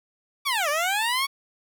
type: linear two-way sweep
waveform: 15% pulse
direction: down then up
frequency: 1174.7 to 565 to 1129 Hz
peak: -16 dBFS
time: 0.45-1.27 s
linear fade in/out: 20 ms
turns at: 0.69 s
effects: none